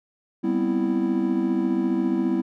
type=chord; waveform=triangle; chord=C major seventh; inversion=second; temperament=equal; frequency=196 / 246.9 / 261.6 / 329.6 Hz; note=G3 / B3 / C4 / E4; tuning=0 / 0 / 0 / 0 cents; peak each=-25 / -24 / -26 / -22 dBFS; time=0.43-2.42 s; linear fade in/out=20 ms; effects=none